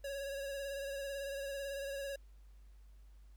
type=tone with vibrato; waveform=square; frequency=554.4 Hz; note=C#5; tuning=in tune; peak=-40 dBFS; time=0.04-2.16 s; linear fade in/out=5 ms; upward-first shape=sine; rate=18 Hz; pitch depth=34 cents each way; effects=added 50 Hz sine -55 dBFS peak until 3.36 s + pink hiss -75 dBFS RMS until 3.36 s